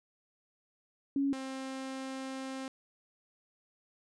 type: tone pair in turn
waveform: sine / sawtooth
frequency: 277.4 / 265.2 Hz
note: C#4 / C4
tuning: +1 / +23 cents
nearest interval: minor second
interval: 78 cents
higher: first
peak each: -27 / -34 dBFS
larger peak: first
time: 1.16-1.33 / 1.33-2.68 s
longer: second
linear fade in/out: 2 ms
effects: resampled to 22050 Hz

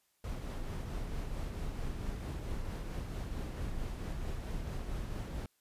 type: noise with tremolo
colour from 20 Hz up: brown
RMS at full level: -37 dBFS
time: 0.24-5.46 s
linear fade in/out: 2 ms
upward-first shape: triangle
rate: 4.5 Hz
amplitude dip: 35%
effects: white hiss -75 dBFS RMS until 5.6 s + resampled to 32000 Hz

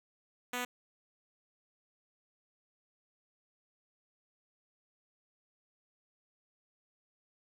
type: tone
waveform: 5% pulse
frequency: 246.9 Hz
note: B3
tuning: in tune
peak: -23 dBFS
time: 0.53-0.65 s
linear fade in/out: 5 ms
effects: none

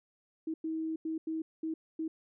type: tone bursts at uneven times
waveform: sine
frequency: 320 Hz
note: D#4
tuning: 49 cents sharp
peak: -32 dBFS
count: 6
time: 0.47-0.54 / 0.64-0.96 / 1.05-1.18 / 1.27-1.42 / 1.63-1.74 / 1.99-2.08 s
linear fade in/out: 5 ms
effects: none

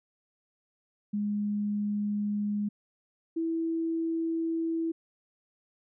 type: tone pair in turn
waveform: sine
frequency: 206.8 / 328.3 Hz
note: G#3 / E4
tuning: -7 / -7 cents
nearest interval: minor sixth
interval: 800 cents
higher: second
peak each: -27 dBFS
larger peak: neither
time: 1.13-2.69 / 3.36-4.92 s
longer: neither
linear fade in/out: 10 ms
effects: none

